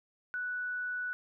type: tone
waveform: sine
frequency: 1480 Hz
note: F#6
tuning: in tune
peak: -33 dBFS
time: 0.34-1.13 s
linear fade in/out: 0 ms
effects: none